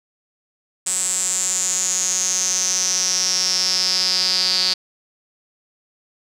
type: tone with band-pass filter sweep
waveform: sawtooth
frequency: 184.8 Hz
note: F#3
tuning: 2 cents flat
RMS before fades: -20 dBFS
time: 0.86-4.74 s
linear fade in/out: 10 ms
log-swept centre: 7900 to 4600 Hz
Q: 9.4
effects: none